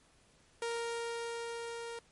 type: tone with level ramp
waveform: sawtooth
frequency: 466.2 Hz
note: A#4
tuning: in tune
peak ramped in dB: -30 to -37 dBFS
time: 0.62-1.99 s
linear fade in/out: 2 ms
effects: pink hiss -66 dBFS RMS until 2.11 s + MP3 48 kbps